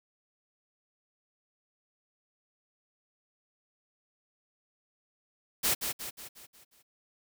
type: noise with echo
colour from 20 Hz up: white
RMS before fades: -27 dBFS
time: 5.63-5.75 s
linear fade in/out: 20 ms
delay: 180 ms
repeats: 6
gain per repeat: -6 dB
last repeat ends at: 6.83 s
effects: none